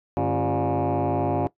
sine tone with frequency modulation, 220 Hz, A3, in tune, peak -19 dBFS, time 0.17-1.47 s, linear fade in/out 0 ms, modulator 123 Hz, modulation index 5.2, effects noise-tail reverb RT60 0.1 s tail -18 dB re dry + tanh soft clip ceiling -18 dBFS

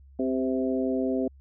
harmonic tone with a mistuned harmonic, 130.81 Hz, C3, in tune, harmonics 2 / 3 / 4 / 5, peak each -26 / -30 / -32 / -34 dBFS, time 0.19-1.28 s, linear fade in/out 5 ms, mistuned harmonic 4, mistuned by -20 cents, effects added 68 Hz sine -49 dBFS peak until 1.4 s

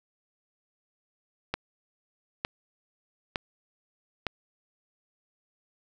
click train, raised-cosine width 0.3 ms, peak -12 dBFS, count 4, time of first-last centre 1.54-4.267 s, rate 1.1 Hz, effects none

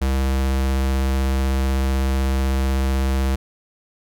square tone with vibrato, 66.5 Hz, C2, 29 cents sharp, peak -18 dBFS, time 0.01-3.36 s, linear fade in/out 10 ms, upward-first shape square, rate 16 Hz, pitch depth 8 cents each way, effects none

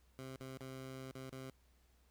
15% pulse tone with dropouts, 131.7 Hz, C3, 12 cents sharp, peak -40 dBFS, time 0.19-1.5 s, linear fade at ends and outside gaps 0 ms, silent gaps 0.359-0.404 / 0.574-0.608 / 1.112-1.153 / 1.297-1.326 s, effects added 62 Hz sine -68 dBFS peak until 2.1 s + pink hiss -75 dBFS RMS until 2.1 s

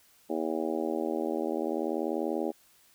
harmonic tone, 80.4 Hz, E2, 43 cents flat, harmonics 3 / 4 / 5 / 6 / 7 / 8 / 9 / 10, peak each -36 / -33 / -34 / -40 / -36 / -42 / -42 / -41 dBFS, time 0.29-2.52 s, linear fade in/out 20 ms, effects white hiss -62 dBFS RMS until 2.94 s

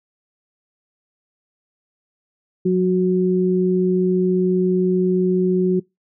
sine tone pair together, 182.25 / 368.1 Hz, F#3 / F#4, -26 / -9 cents, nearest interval octave, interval 1217 cents, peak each -17 dBFS, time 2.65-5.8 s, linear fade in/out 10 ms, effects noise-tail reverb RT60 0.2 s tail -25 dB re dry

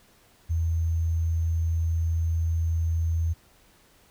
sine tone with sample-and-hold, 82.41 Hz, E2, in tune, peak -22 dBFS, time 0.49-3.34 s, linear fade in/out 20 ms, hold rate 6300 Hz, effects pink hiss -59 dBFS RMS until 4.1 s

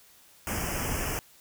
pink band-stop noise, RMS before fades -31 dBFS, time 0.47-1.19 s, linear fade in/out 0 ms, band 3100 to 5000 Hz, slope 96 dB/octave, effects white hiss -57 dBFS RMS until 1.4 s

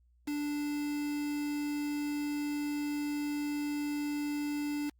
triangle tone with quantisation, 293.2 Hz, D4, 3 cents flat, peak -30 dBFS, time 0.27-4.9 s, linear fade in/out 10 ms, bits 7, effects added 60 Hz sine -63 dBFS peak until 4.99 s + Opus 48 kbps

